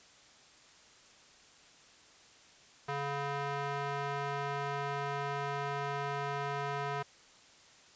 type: tone with band-pass filter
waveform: square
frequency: 141.3 Hz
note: C#3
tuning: 34 cents sharp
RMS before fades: -36 dBFS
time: 2.88-7.03 s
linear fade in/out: 10 ms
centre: 1100 Hz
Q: 0.98
effects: white hiss -59 dBFS RMS until 7.95 s + resampled to 16000 Hz